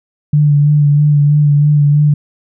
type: tone with vibrato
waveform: sine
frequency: 146.83 Hz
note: D3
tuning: in tune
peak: -6 dBFS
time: 0.33-2.14 s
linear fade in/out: 5 ms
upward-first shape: sine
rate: 3.1 Hz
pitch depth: 27 cents each way
effects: none